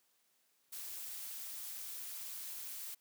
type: noise with amplitude modulation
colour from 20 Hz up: blue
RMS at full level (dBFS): -43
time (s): 0.72-2.95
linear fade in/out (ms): 10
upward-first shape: sine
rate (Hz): 280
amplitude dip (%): 50
effects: white hiss -75 dBFS RMS until 3 s + high-pass 150 Hz 12 dB/octave